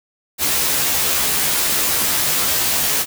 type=noise with comb filter; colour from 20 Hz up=white; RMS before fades=-18 dBFS; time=0.38-3.06 s; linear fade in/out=50 ms; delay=14 ms; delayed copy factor=+1; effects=none